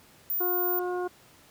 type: tone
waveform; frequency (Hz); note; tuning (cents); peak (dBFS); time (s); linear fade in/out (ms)
sine; 14760; A#9; -18; -26; 0.3-0.79; 0
type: harmonic tone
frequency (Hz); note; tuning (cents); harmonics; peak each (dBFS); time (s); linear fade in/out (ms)
359.3; F4; +49; 1 / 2 / 3 / 4; -29 / -35 / -39 / -41; 0.4-1.08; 10
effects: pink hiss -56 dBFS RMS until 1.5 s + high-pass 80 Hz 12 dB/octave

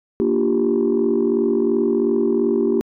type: chord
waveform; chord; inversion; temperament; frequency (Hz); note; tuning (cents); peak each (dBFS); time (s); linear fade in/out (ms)
sine; G minor seventh; first; equal; 233.1 / 293.7 / 349.2 / 392; Bb3 / D4 / F4 / G4; 0 / 0 / 0 / 0; -20 / -23 / -20 / -18; 0.2-2.81; 0
effects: tanh soft clip ceiling -9 dBFS

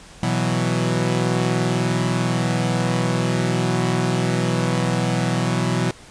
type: chord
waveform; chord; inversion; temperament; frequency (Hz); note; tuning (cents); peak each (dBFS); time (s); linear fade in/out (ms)
sawtooth; B suspended fourth; none; equal; 123.47 / 164.81 / 185; B2 / E3 / F#3; 0 / 0 / 0; -18 / -19 / -20; 0.23-5.91; 0
effects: pink hiss -44 dBFS RMS until 6.1 s + resampled to 22050 Hz

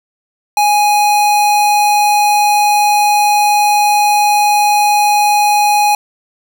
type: tone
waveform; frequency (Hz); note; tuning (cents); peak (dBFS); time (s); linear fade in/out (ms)
square; 830.6; G#5; 0; -9; 0.57-5.95; 2
effects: none

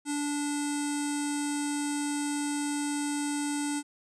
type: tone with low-pass filter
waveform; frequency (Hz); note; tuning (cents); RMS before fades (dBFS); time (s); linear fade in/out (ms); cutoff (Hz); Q
square; 290.6; D4; -18; -31; 0.05-3.83; 50; 8500; 8.2
effects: none

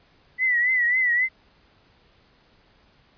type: tone with vibrato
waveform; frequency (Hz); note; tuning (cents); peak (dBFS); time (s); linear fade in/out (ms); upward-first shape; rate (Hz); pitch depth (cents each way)
sine; 1975.5; B6; 0; -18; 0.38-1.29; 50; triangle; 3.7; 90
effects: pink hiss -59 dBFS RMS until 3.17 s + resampled to 11025 Hz

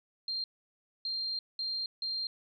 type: tone bursts at uneven times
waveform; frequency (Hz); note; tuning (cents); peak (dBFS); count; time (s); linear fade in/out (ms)
sine; 4186; C8; 0; -32; 4; 0.28-0.44 / 1.05-1.39 / 1.59-1.86 / 2.02-2.27; 2
effects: none

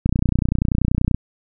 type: click train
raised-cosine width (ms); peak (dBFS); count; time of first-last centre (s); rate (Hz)
5; -5; 34; 0.06-1.146; 30.4
effects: none

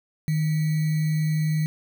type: tone with sample-and-hold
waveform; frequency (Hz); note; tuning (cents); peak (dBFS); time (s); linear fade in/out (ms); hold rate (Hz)
sine; 155.6; D#3; 0; -20; 0.28-1.66; 0; 2100
effects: none

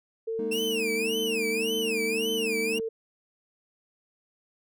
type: tone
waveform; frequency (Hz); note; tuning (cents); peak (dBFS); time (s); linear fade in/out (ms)
sine; 449.5; A4; +37; -28; 0.27-2.89; 10
type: chord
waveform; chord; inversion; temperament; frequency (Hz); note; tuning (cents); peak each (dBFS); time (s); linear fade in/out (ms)
triangle; Ab suspended second; none; equal; 207.7 / 233.1 / 311.1; Ab3 / Bb3 / Eb4; 0 / 0 / 0; -35; 0.39-2.8; 2
type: tone with vibrato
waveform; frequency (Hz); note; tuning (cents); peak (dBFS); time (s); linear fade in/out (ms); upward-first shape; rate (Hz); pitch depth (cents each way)
40% pulse; 2649; E7; +8; -28; 0.51-2.79; 10; sine; 1.8; 250
type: noise with exponential decay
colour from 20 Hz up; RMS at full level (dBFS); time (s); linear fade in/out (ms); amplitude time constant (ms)
blue; -45; 0.52-1.49; 0; 210
effects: none

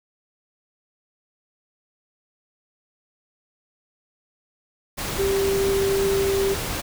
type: tone in noise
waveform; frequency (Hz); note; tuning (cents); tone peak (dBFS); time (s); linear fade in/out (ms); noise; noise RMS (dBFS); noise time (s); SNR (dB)
sine; 392; G4; 0; -19; 5.18-6.55; 20; pink; -28; 4.97-6.82; +6
effects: none

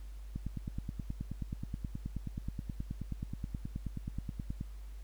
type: click train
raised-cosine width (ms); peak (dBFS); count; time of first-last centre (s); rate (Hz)
5; -25; 41; 0.36-4.611; 9.41
effects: added 50 Hz sine -43 dBFS peak until 5.03 s + pink hiss -64 dBFS RMS until 5.03 s

